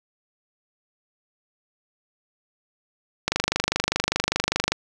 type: click train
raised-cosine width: 0.2 ms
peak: -3 dBFS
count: 37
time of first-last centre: 3.28-4.72 s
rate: 25 Hz
effects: none